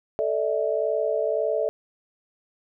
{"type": "chord", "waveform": "sine", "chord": "A suspended fourth", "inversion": "none", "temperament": "equal with one note detuned", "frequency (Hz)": [440, 587.3, 649.1], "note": ["A4", "D5", "E5"], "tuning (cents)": [0, 0, -27], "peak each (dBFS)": -26, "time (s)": [0.19, 1.69], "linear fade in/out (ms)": 0, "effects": []}